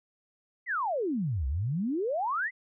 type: exponential two-way sweep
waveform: sine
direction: down then up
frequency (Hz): 2093 to 62.4 to 2093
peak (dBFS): -27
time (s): 0.66-2.51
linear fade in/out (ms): 50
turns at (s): 1.47
effects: none